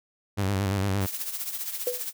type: tone with vibrato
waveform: sawtooth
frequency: 98 Hz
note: G2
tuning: in tune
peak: -20 dBFS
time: 0.37-1.07 s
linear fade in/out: 20 ms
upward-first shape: square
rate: 8.7 Hz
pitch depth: 53 cents each way
type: noise with tremolo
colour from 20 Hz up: blue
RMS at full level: -30 dBFS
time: 1-2.13 s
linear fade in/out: 50 ms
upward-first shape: triangle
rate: 15 Hz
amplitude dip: 70%
type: tone with exponential decay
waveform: sine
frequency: 493.9 Hz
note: B4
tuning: in tune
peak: -21 dBFS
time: 1.87-2.05 s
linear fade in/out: 2 ms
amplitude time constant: 38 ms
effects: none